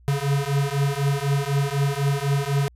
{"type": "beating tone pair", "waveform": "square", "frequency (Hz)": [138.5, 142.5], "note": ["C#3", "C#3"], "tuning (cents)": [-1, 48], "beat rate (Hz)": 4, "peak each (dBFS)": -24, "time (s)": [0.08, 2.68], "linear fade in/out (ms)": 0, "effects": ["added 60 Hz sine -49 dBFS peak until 2.75 s", "resampled to 32000 Hz"]}